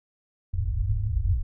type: low-pass noise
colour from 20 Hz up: white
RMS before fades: -25 dBFS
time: 0.53-1.43 s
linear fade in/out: 10 ms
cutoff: 110 Hz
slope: 96 dB/octave
effects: none